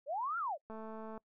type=linear two-way sweep; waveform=sine; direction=up then down; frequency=518 to 1416 to 518 Hz; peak=-34 dBFS; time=0.06-0.58 s; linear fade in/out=50 ms; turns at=0.38 s
type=click train; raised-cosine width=1 ms; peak=-34 dBFS; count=106; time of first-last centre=0.7-1.177 s; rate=220 Hz
effects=noise-tail reverb RT60 0.1 s tail -25 dB re dry